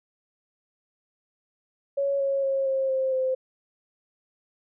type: tone with pitch steps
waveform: sine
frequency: 557 / 549.3 / 541.8 / 534.3 / 527 / 519.7 Hz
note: C#5 / C#5 / C#5 / C5 / C5 / C5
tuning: +8 / -16 / -40 / +36 / +12 / -12 cents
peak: -22 dBFS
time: 1.97-3.35 s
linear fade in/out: 10 ms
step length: 230 ms
effects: none